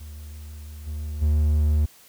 triangle tone with level steps, 75.5 Hz, D2, 48 cents sharp, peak -34 / -26 / -15 dBFS, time 0-1.86 s, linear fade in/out 10 ms, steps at 0.86 / 1.21 s, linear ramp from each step 20 ms, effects white hiss -52 dBFS RMS until 2.08 s

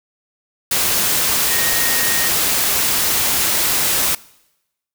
sine tone in noise, 1864.7 Hz, A#6, in tune, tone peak -24 dBFS, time 1.51-2.29 s, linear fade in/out 5 ms, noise white, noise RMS -17 dBFS, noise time 0.71-4.15 s, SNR -10 dB, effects noise-tail reverb RT60 0.9 s tail -22 dB re dry

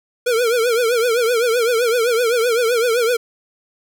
square tone with vibrato, 471.2 Hz, A#4, 19 cents sharp, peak -15 dBFS, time 0.26-3.17 s, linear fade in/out 10 ms, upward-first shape triangle, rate 7.8 Hz, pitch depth 130 cents each way, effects none

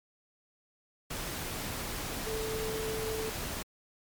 sine tone in noise, 440 Hz, A4, in tune, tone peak -34 dBFS, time 2.26-3.3 s, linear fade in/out 10 ms, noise pink, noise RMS -37 dBFS, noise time 1.1-3.63 s, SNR 0 dB, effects MP3 96 kbps

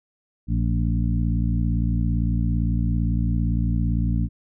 harmonic tone with a mistuned harmonic, 57.7 Hz, A#1, 17 cents flat, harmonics 1 / 2 / 3 / 4 / 5, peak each -22 / -24 / -27 / -29 / -33 dBFS, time 0.47-4.29 s, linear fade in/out 50 ms, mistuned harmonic 4, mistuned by -39 cents, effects none

